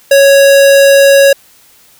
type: tone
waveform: square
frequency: 554 Hz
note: C#5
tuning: 1 cent flat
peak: -3 dBFS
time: 0.11-1.33 s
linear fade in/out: 5 ms
effects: white hiss -44 dBFS RMS until 1.99 s